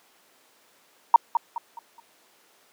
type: tone with echo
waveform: sine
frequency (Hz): 932.3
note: A#5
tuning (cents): 0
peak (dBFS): -8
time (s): 1.14-1.16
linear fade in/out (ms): 2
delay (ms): 210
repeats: 4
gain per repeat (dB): -9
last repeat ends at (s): 2
effects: pink hiss -59 dBFS RMS until 2.72 s + high-pass 400 Hz 12 dB/octave